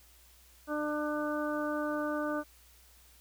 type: harmonic tone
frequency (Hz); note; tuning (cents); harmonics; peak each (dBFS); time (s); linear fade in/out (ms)
299.1; D4; +32; 1 / 2 / 3 / 4 / 5; -34 / -35 / -44 / -39 / -40; 0.67-2.44; 50
effects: added 60 Hz sine -61 dBFS peak until 3.2 s + white hiss -61 dBFS RMS until 3.2 s